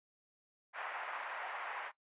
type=band-pass noise; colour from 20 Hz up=pink; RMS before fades=-43 dBFS; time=0.73-1.92 s; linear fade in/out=50 ms; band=730 to 2200 Hz; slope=24 dB/octave; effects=noise-tail reverb RT60 0.1 s tail -17 dB re dry + resampled to 8000 Hz